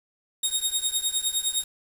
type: tone with tremolo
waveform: 15% pulse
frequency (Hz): 3729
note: A#7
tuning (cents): 0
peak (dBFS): -13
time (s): 0.43-1.64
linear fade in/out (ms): 5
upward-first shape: triangle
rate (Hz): 9.8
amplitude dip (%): 90
effects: resampled to 32000 Hz + 7-bit